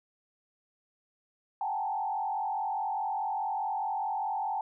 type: tone with frequency modulation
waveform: sine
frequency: 827 Hz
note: G#5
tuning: 8 cents flat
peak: -29 dBFS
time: 1.61-4.61 s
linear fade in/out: 2 ms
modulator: 44.8 Hz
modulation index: 1.6
effects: none